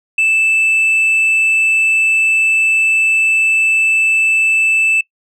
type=tone; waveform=sine; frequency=2637 Hz; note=E7; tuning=in tune; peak=-7 dBFS; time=0.18-5.01 s; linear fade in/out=5 ms; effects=noise-tail reverb RT60 0.1 s tail -23 dB re dry + tanh soft clip ceiling -9 dBFS